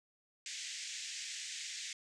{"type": "band-pass noise", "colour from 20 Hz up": "white", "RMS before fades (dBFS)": -44, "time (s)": [0.46, 1.93], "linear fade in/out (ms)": 2, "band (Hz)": [1800, 7700], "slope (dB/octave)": 48, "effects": []}